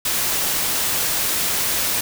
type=noise; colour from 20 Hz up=white; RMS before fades=-21 dBFS; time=0.05-2.01 s; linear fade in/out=5 ms; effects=none